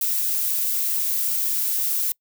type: noise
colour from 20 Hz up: violet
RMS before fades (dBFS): -23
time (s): 0.01-2.12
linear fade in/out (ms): 2
effects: noise-tail reverb RT60 0.1 s tail -26 dB re dry